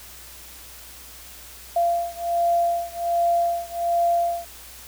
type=beating tone pair; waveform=sine; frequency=687 / 688.3 Hz; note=F5 / F5; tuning=-29 / -25 cents; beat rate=1.3 Hz; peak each=-22 / -23 dBFS; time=1.76-4.45 s; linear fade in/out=5 ms; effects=added 60 Hz sine -49 dBFS peak until 4.87 s + white hiss -43 dBFS RMS until 4.87 s